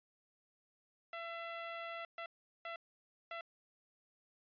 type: tone bursts at uneven times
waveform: 15% pulse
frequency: 672 Hz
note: E5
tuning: 33 cents sharp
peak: -36 dBFS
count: 4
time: 1.13-2.05 / 2.18-2.26 / 2.65-2.76 / 3.31-3.41 s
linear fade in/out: 2 ms
effects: resampled to 11025 Hz